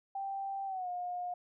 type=tone with pitch glide; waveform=sine; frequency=784 to 714.8 Hz; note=G5 to F5; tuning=0 to +40 cents; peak=-35 dBFS; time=0.15-1.34 s; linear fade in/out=5 ms; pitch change=-160 cents; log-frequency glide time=0.66-0.89 s; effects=none